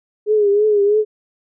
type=tone with vibrato; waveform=sine; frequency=415.3 Hz; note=G#4; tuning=in tune; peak=-11 dBFS; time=0.26-1.05 s; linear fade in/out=50 ms; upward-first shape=triangle; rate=3.1 Hz; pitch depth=75 cents each way; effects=none